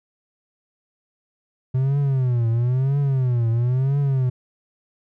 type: tone with vibrato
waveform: triangle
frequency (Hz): 127.5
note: C3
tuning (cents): -44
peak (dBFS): -15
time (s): 1.74-4.3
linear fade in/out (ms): 10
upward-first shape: triangle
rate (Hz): 1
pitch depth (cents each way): 210
effects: none